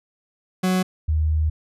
40% pulse / sine tone pair in turn, 185 / 77.78 Hz, F#3 / D#2, 0 / 0 cents, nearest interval octave + minor third, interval 1500 cents, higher first, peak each -17 dBFS, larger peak neither, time 0.63-0.83 / 1.08-1.5 s, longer second, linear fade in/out 10 ms, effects resampled to 32000 Hz

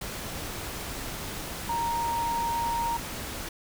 sine tone in noise, 932.3 Hz, A#5, in tune, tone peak -26 dBFS, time 1.69-2.97 s, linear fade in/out 5 ms, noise pink, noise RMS -36 dBFS, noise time 0.01-3.49 s, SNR +7 dB, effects none

